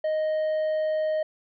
triangle tone, 622.3 Hz, D#5, in tune, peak -21 dBFS, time 0.04-1.23 s, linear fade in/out 5 ms, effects resampled to 11025 Hz

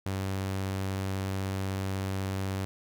sawtooth tone, 96.2 Hz, G2, 32 cents flat, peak -26 dBFS, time 0.06-2.65 s, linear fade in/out 0 ms, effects none

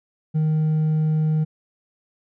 sine tone with hard clipping, 155.56 Hz, D#3, in tune, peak -18 dBFS, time 0.34-1.45 s, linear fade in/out 20 ms, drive 2 dB, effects none

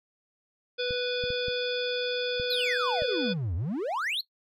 harmonic tone, 493.9 Hz, B4, in tune, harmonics 1 / 3 / 5 / 7 / 9 / 10, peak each -29 / -36 / -37 / -34 / -40 / -40 dBFS, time 0.78-3.34 s, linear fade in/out 20 ms
clicks, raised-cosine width 5 ms, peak -27 dBFS, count 6, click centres 0.908 / 1.239 / 1.304 / 1.483 / 2.399 / 3.021 s
triangle exponential two-way sweep, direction down then up, 4435 to 77.78 to 4435 Hz, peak -26 dBFS, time 2.5-4.21 s, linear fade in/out 5 ms, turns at 3.55 s
effects noise-tail reverb RT60 0.1 s tail -18 dB re dry

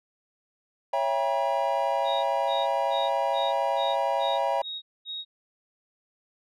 triangle chord, C# diminished seventh, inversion none, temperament just, 554.4 / 665.2 / 798.3 / 957.9 Hz, C#5 / E5 / G5 / Bb5, 0 / +16 / +31 / +47 cents, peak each -27 dBFS, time 0.93-4.62 s, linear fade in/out 5 ms
sine tone bursts, 3767 Hz, A#7, 17 cents sharp, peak -32 dBFS, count 8, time 2.04-5.25 s, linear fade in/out 50 ms, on 200 ms, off 230 ms
effects none

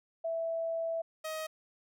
sine / sawtooth tone pair in turn, 659.3 / 629.8 Hz, E5 / D#5, 0 / +21 cents, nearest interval minor second, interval 79 cents, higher first, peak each -31 / -32 dBFS, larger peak first, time 0.24-1.02 / 1.24-1.47 s, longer first, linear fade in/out 10 ms, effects none

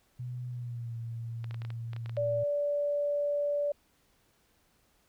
sine tone with pitch glide, 123.9 to 115.6 Hz, B2 to A#2, +6 to -14 cents, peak -35 dBFS, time 0.19-2.44 s, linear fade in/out 10 ms, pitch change -120 cents, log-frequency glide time 0.48-0.95 s
clicks, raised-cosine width 0.3 ms, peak -30 dBFS, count 11, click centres 1.443 / 1.51 / 1.544 / 1.619 / 1.65 / 1.704 / 1.933 / 1.964 / 2.06 / 2.095 / 2.168 s
sine tone, 580 Hz, D5, 22 cents flat, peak -27 dBFS, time 2.17-3.72 s, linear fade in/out 5 ms
effects pink hiss -69 dBFS RMS until 5.08 s

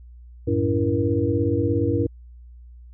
sine tone cluster, 93.5 / 110.4 / 285.4 / 335.1 / 472.3 Hz, F#2 / A2 / D4 / E4 / A#4, +19 / +6 / -49 / +29 / +23 cents, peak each -25 dBFS, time 0.47-2.07 s, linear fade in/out 10 ms, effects added 60 Hz sine -41 dBFS peak until 2.93 s

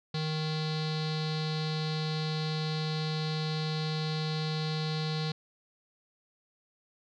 square tone with low-pass filter, 155.7 Hz, D#3, 2 cents sharp, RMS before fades -32 dBFS, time 0.14-5.32 s, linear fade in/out 5 ms, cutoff 4200 Hz, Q 6.9, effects none

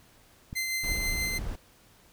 clicks, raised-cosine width 5 ms, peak -25 / -25 dBFS, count 2, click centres 0.529 / 0.919 s
sawtooth tone with tremolo, 2073 Hz, C7, 17 cents flat, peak -24 dBFS, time 0.55-1.39 s, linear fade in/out 20 ms, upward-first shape triangle, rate 6.2 Hz, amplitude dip 35%
brown noise, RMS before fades -34 dBFS, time 0.83-1.56 s, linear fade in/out 10 ms
effects pink hiss -59 dBFS RMS until 2.12 s

